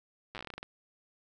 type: slowing click train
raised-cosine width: 0.3 ms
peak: -25 dBFS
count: 13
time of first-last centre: 0.35-0.629 s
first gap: 8 ms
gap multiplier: 1.18
effects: none